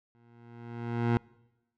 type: tone with exponential growth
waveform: 20% pulse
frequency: 117.9 Hz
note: A#2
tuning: 20 cents sharp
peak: -17 dBFS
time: 0.15-1.17 s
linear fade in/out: 0 ms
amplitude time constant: 220 ms
effects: noise-tail reverb RT60 1.0 s tail -25 dB re dry + low-pass 2000 Hz 12 dB/octave